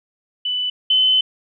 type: tone pair in turn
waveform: sine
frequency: 2988 / 3040 Hz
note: F#7 / F#7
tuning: +16 / +46 cents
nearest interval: unison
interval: 30 cents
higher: second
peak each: -19 / -12 dBFS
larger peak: second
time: 0.45-0.7 / 0.9-1.21 s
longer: second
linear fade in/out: 5 ms
effects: none